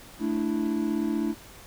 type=chord; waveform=triangle; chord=A suspended fourth; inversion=none; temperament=equal; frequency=220 / 293.7 / 329.6 Hz; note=A3 / D4 / E4; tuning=0 / 0 / 0 cents; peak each=-27 dBFS; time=0.19-1.35 s; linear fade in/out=50 ms; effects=pink hiss -48 dBFS RMS until 1.66 s